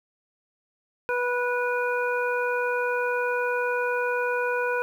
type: harmonic tone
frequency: 490.2 Hz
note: B4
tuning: 13 cents flat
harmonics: 1 / 2 / 3 / 5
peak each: -26 / -30 / -28 / -35 dBFS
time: 1.09-4.82 s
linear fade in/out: 0 ms
effects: 9-bit